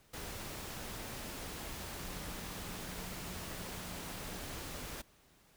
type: tone in noise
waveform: sine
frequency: 180.8 Hz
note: F#3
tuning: 40 cents flat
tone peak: -51 dBFS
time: 1.99-4.39 s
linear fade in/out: 10 ms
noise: pink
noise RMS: -44 dBFS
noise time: 0.13-5.02 s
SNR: -10 dB
effects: pink hiss -66 dBFS RMS until 5.56 s